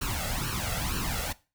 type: noise with flanger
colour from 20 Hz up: pink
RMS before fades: -31 dBFS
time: 0.01-1.33 s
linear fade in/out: 10 ms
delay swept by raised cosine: 0.7 to 1.51 ms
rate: 2.1 Hz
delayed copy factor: +0.75
effects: noise-tail reverb RT60 0.3 s tail -19 dB re dry